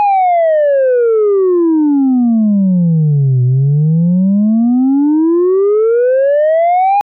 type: exponential two-way sweep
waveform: sine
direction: down then up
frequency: 840 to 123.47 to 827 Hz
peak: -5 dBFS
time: 0-7.01 s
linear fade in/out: 0 ms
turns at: 3.43 s
effects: tanh soft clip ceiling -6 dBFS